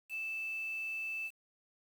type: tone with quantisation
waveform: sine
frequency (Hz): 2637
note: E7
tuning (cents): 0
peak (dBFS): -36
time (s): 0.09-1.31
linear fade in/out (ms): 50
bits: 9
effects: none